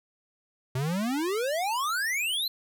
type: exponential sweep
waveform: square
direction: up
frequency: 123.7 to 4204 Hz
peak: -27 dBFS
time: 0.75-2.48 s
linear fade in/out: 5 ms
effects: none